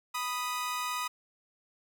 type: tone pair together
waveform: sawtooth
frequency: 987.8 / 1244.6 Hz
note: B5 / D#6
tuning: 0 / 0 cents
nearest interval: major third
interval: 400 cents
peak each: -32 / -30 dBFS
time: 0.14-1.08 s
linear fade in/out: 10 ms
effects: none